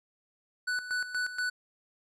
square tone with tremolo, 1487 Hz, F#6, 8 cents sharp, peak -29 dBFS, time 0.67-1.5 s, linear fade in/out 10 ms, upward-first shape square, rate 4.2 Hz, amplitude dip 70%, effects low-pass 8000 Hz 12 dB/octave

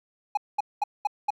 triangle tone bursts, 830.6 Hz, G#5, in tune, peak -19 dBFS, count 5, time 0.35-1.305 s, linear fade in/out 5 ms, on 23 ms, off 210 ms, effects none

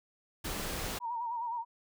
pink noise, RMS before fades -37 dBFS, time 0.44-0.99 s, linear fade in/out 10 ms
click, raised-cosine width 2 ms, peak -27 dBFS, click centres 0.598 s
sine tone with vibrato, 940 Hz, A#5, 14 cents sharp, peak -33 dBFS, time 1-1.65 s, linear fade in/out 50 ms, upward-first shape sine, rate 9.6 Hz, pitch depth 67 cents each way
effects none

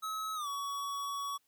square tone with pitch glide, 1286 to 1126 Hz, E6 to C#6, -43 to +27 cents, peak -36 dBFS, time 0.02-1.38 s, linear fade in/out 20 ms, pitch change -230 cents, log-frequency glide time 0.35-0.48 s, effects white hiss -75 dBFS RMS until 1.47 s

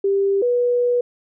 sine tone pair in turn, 394.9 / 487.3 Hz, G4 / B4, +13 / -23 cents, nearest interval major third, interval 364 cents, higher second, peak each -15 dBFS, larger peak neither, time 0.04-0.42 / 0.42-1.01 s, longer second, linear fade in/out 5 ms, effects none

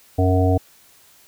harmonic tone, 92.5 Hz, F#2, in tune, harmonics 1 / 3 / 5 / 7 / 8, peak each -16 / -21 / -23 / -24 / -25 dBFS, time 0.18-0.58 s, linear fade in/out 10 ms, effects white hiss -52 dBFS RMS until 1.27 s

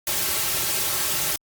white noise with comb filter, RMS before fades -24 dBFS, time 0.07-1.36 s, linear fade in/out 2 ms, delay 4.1 ms, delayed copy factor -0.9, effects Opus 48 kbps

